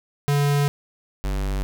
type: tone pair in turn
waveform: square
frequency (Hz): 143.5 / 48.68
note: D3 / G1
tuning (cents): -40 / -11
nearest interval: octave + perfect fifth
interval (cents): 1871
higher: first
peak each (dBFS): -18 / -23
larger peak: first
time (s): 0.28-0.68 / 1.24-1.63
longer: first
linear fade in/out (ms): 0
effects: none